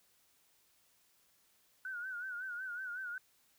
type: tone with vibrato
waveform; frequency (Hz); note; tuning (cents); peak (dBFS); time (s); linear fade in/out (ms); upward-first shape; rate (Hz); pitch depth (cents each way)
sine; 1480; F#6; 0; -39; 1.85-3.18; 2; sine; 5.4; 85
effects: white hiss -71 dBFS RMS until 3.58 s